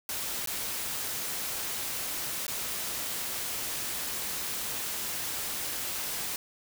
white noise with dropouts, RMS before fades -34 dBFS, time 0.09-6.36 s, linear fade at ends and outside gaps 1 ms, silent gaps 0.46-0.473 / 2.467-2.48 s, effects none

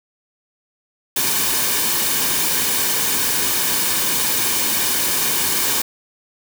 white noise with comb filter, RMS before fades -19 dBFS, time 1.16-5.82 s, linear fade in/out 5 ms, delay 1.5 ms, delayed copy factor -0.5, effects none

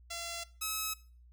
5% pulse tone pair in turn, 681 / 1285.6 Hz, F5 / E6, -44 / -44 cents, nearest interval major seventh, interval 1100 cents, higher second, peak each -27 / -22 dBFS, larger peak second, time 0.1-0.44 / 0.61-0.94 s, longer first, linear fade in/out 10 ms, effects noise-tail reverb RT60 0.4 s tail -19 dB re dry + added 60 Hz sine -55 dBFS peak until 1.32 s

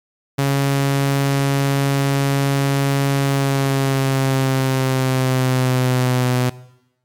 sawtooth tone with pitch glide, 138.59 to 125.63 Hz, C#3 to B2, 0 to +30 cents, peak -11 dBFS, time 0.38-6.5 s, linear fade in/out 10 ms, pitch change -170 cents, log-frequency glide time 3.21-6.32 s, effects noise-tail reverb RT60 0.9 s tail -19 dB re dry + MP3 96 kbps

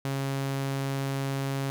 sawtooth tone, 136.7 Hz, C#3, 24 cents flat, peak -24 dBFS, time 0.05-1.7 s, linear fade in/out 0 ms, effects none

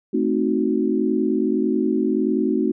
sine chord, A diminished seventh, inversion none, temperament equal, 220 / 261.6 / 311.1 / 370 Hz, A3 / C4 / Eb4 / Gb4, 0 / 0 / 0 / 0 cents, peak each -23 dBFS, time 0.13-2.72 s, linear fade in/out 10 ms, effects none

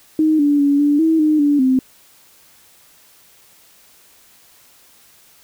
sine tone with pitch steps, 312 / 289.5 / 284 / 290.7 / 322.2 / 306.5 / 289.6 / 259.8 Hz, D#4 / D4 / C#4 / D4 / E4 / D#4 / D4 / C4, +5 / -25 / +42 / -18 / -39 / -26 / -24 / -12 cents, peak -11 dBFS, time 0.19-1.79 s, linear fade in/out 2 ms, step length 200 ms, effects white hiss -50 dBFS RMS until 5.43 s

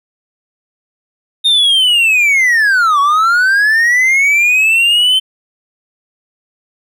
triangle linear two-way sweep, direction down then up, 3694 to 1108.7 to 3095 Hz, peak -6 dBFS, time 1.44-5.2 s, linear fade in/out 20 ms, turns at 3 s, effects none

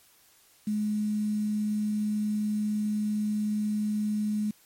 sine tone with quantisation, 211.1 Hz, G#3, 29 cents sharp, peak -25 dBFS, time 0.67-4.51 s, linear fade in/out 5 ms, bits 8, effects white hiss -60 dBFS RMS until 4.65 s + MP3 64 kbps

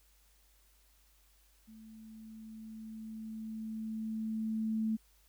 sine tone with level ramp, 220 Hz, A3, in tune, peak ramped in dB -51 to -29 dBFS, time 1.67-4.97 s, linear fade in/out 20 ms, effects added 50 Hz sine -66 dBFS peak until 5.28 s + white hiss -69 dBFS RMS until 5.28 s

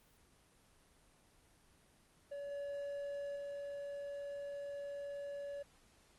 triangle tone with level steps, 568 Hz, C#5, 42 cents sharp, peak -40 / -38 / -40 dBFS, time 2.31-5.63 s, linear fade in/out 10 ms, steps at 2.51 / 3.36 s, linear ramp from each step 2 ms, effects pink hiss -68 dBFS RMS until 6.18 s + Opus 24 kbps

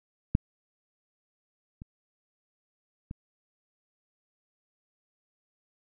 clicks, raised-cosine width 5 ms, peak -9 / -29 / -25 dBFS, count 3, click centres 0.351 / 1.819 / 3.111 s, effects none

